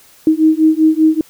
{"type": "beating tone pair", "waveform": "sine", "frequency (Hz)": [312.6, 317.7], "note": ["D#4", "D#4"], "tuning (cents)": [8, 36], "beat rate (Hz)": 5.1, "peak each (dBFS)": -11, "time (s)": [0.27, 1.21], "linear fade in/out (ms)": 2, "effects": ["white hiss -46 dBFS RMS until 1.29 s"]}